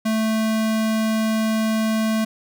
square tone, 220 Hz, A3, in tune, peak -19 dBFS, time 0.05-2.25 s, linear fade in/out 10 ms, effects none

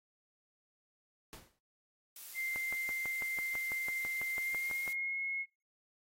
pink noise with exponential decay, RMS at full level -46 dBFS, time 1.33-1.59 s, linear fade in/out 0 ms, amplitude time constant 56 ms
blue noise, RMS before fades -48 dBFS, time 2.16-4.93 s, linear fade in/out 2 ms
sine tone with pitch glide, 2093 to 2169 Hz, C7 to C#7, 0 to -38 cents, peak -34 dBFS, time 2.34-5.46 s, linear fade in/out 50 ms, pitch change +62 cents, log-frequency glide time 4.33-5.2 s
click train, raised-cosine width 0.5 ms, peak -31 dBFS, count 15, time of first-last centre 2.56-4.878 s, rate 6.04 Hz
effects noise-tail reverb RT60 0.3 s tail -24 dB re dry + AAC 48 kbps

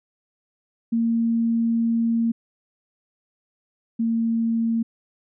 sine tone pair in turn, 230 / 228.4 Hz, A#3 / A#3, -23 / -35 cents, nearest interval unison, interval 12 cents, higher first, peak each -18 / -19 dBFS, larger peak first, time 0.92-2.32 / 3.99-4.83 s, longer first, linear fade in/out 10 ms, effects none

